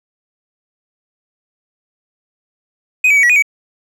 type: tone with pitch steps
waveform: triangle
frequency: 2503 / 2292 / 2253 / 1929 / 2469 / 2272 Hz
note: D#7 / D7 / C#7 / B6 / D#7 / C#7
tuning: +10 / -43 / +28 / -41 / -14 / +42 cents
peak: -6 dBFS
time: 3.04-3.424 s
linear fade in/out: 5 ms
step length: 64 ms
effects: none